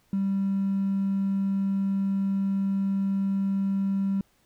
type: tone with hard clipping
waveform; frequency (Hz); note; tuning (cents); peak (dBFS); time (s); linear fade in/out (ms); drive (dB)
triangle; 195.5; G3; -4; -23; 0.13-4.21; 2; 3
effects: pink hiss -66 dBFS RMS until 4.45 s